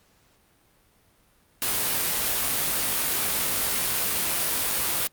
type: noise with comb filter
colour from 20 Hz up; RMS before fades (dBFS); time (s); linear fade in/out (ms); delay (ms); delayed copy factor
white; -25; 1.62-5.07; 0; 20; +0.5
effects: pink hiss -62 dBFS RMS until 5.12 s + Opus 48 kbps

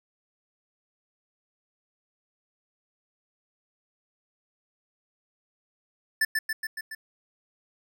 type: tone with echo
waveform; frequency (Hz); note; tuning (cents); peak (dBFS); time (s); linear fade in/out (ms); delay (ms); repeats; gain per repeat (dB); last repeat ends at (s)
square; 1760; A6; 0; -21; 6.21-6.25; 5; 140; 5; -3; 6.95
effects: none

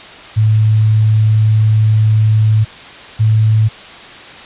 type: tone pair in turn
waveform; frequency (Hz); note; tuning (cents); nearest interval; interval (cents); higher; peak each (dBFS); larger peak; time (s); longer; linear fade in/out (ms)
sine; 108.6 / 109.29; A2 / A2; -22 / -11; unison; 11; second; -7; neither; 0.36-2.65 / 3.19-3.69; first; 20
effects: white hiss -33 dBFS RMS until 4.45 s + resampled to 8000 Hz

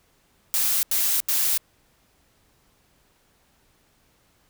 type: noise bursts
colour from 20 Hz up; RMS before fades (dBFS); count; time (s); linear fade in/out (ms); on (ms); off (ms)
blue; -22; 3; 0.54-1.576; 0; 290; 83
effects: pink hiss -63 dBFS RMS until 4.49 s

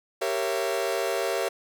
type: chord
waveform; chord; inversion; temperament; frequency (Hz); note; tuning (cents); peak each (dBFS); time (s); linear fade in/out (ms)
40% pulse; G diminished seventh; none; equal with one note detuned; 392 / 466.2 / 554.4 / 671.6; G4 / Bb4 / Db5 / Fb5; 0 / 0 / 0 / +32; -30; 0.21-1.49; 10
effects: none

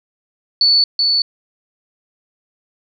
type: tone with echo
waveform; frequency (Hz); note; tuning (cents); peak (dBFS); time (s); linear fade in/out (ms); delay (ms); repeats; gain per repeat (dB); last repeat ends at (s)
sine; 4462; C#8; +11; -9; 0.61-0.84; 2; 380; 1; -3; 1.22
effects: none

